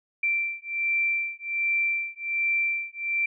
sine beating tone pair, 2349 / 2350.3 Hz, D7 / D7, 0 / +1 cents, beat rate 1.3 Hz, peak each -27 dBFS, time 0.23-3.26 s, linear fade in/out 5 ms, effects none

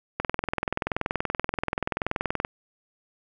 click train, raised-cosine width 0.5 ms, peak -10 dBFS, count 48, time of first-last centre 0.2-2.449 s, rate 20.9 Hz, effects none

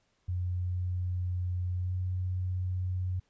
sine tone with pitch glide, 90.1 to 91.57 Hz, F#2 to F#2, -45 to -17 cents, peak -29 dBFS, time 0.28-3.2 s, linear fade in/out 10 ms, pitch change +28 cents, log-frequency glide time 1.82-1.92 s, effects pink hiss -73 dBFS RMS until 3.29 s + resampled to 16000 Hz

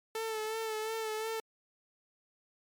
sawtooth tone with vibrato, 440 Hz, A4, in tune, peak -30 dBFS, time 0.15-1.4 s, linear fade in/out 2 ms, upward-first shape sine, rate 2.8 Hz, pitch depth 34 cents each way, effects MP3 96 kbps

